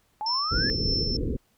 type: exponential sweep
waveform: sine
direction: up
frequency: 830.6 to 1770 Hz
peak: -28 dBFS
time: 0.21-0.7 s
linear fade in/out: 0 ms
type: tone with tremolo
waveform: sine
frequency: 5340 Hz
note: E8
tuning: 22 cents sharp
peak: -24 dBFS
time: 0.26-1.17 s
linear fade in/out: 5 ms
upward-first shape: sine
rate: 3.3 Hz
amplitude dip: 40%
type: low-pass noise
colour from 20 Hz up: pink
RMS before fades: -28 dBFS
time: 0.51-1.37 s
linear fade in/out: 10 ms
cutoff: 500 Hz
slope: 96 dB/octave
effects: pink hiss -67 dBFS RMS until 1.57 s